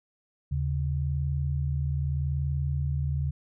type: tone pair together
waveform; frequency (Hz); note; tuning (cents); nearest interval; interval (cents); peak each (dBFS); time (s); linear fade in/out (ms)
sine; 77.78 / 138.59; D#2 / C#3; 0 / 0; minor seventh; 1000; -28; 0.51-3.31; 10
effects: none